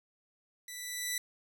10% pulse tone with level ramp, 1975.5 Hz, B6, in tune, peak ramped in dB -34 to -22 dBFS, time 0.68-1.18 s, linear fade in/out 2 ms, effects none

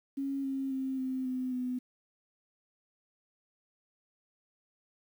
sine tone with pitch steps, 274.6 / 269.7 / 264.9 / 260.2 / 255.6 / 251.1 Hz, C#4 / C#4 / C4 / C4 / C4 / B3, -16 / -47 / +22 / -9 / -40 / +29 cents, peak -31 dBFS, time 0.17-1.79 s, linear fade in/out 10 ms, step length 270 ms, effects 10-bit

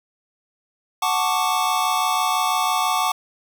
square chord, D major seventh, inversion first, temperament equal, 740 / 880 / 1108.7 / 1174.7 Hz, F#5 / A5 / C#6 / D6, 0 / 0 / 0 / 0 cents, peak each -25 dBFS, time 1.02-3.12 s, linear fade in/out 5 ms, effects none

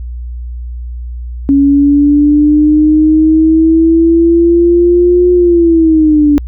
sine linear two-way sweep, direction up then down, 277.2 to 357.8 to 287.9 Hz, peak -4 dBFS, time 1.49-6.38 s, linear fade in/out 0 ms, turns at 5.32 s, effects added 60 Hz sine -19 dBFS peak until 6.47 s

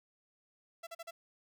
sawtooth tone bursts, 669 Hz, E5, 25 cents sharp, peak -39 dBFS, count 4, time 0.83-1.11 s, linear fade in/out 10 ms, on 40 ms, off 40 ms, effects none

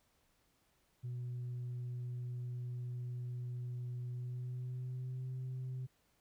sine tone with pitch glide, 123.1 to 128.62 Hz, B2 to C3, -5 to -29 cents, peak -37 dBFS, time 1.03-5.87 s, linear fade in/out 20 ms, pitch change +76 cents, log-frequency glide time 4.1-5.26 s, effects tanh soft clip ceiling -37 dBFS + pink hiss -75 dBFS RMS until 6.2 s

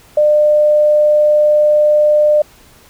sine tone, 600 Hz, D5, 37 cents sharp, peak -7 dBFS, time 0.17-2.42 s, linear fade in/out 5 ms, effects pink hiss -45 dBFS RMS until 2.89 s

